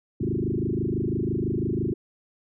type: tone with frequency modulation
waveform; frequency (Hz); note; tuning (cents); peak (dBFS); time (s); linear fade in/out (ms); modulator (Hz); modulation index
sine; 235; A#3; +14; -23; 0.2-1.94; 10; 26; 5.8
effects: none